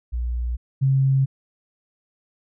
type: tone pair in turn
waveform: sine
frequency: 60 / 134.7 Hz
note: B1 / C#3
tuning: -49 / -49 cents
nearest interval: octave + major second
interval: 1400 cents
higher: second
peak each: -22 / -15 dBFS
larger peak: second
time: 0.12-0.57 / 0.81-1.26 s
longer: neither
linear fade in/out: 20 ms
effects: none